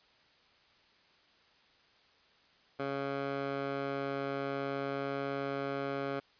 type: tone with band-pass filter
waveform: 15% pulse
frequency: 138.5 Hz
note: C#3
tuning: 1 cent flat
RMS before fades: -36 dBFS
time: 2.79-6.2 s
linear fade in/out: 10 ms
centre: 870 Hz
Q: 0.67
effects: white hiss -65 dBFS RMS until 6.39 s + resampled to 11025 Hz